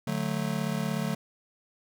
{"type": "chord", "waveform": "square", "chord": "D major", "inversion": "none", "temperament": "just", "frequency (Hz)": [146.83, 183.54, 220.2], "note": ["D3", "F#3", "A3"], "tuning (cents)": [0, -14, 2], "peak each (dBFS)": -33, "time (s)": [0.07, 1.15], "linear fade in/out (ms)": 5, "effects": []}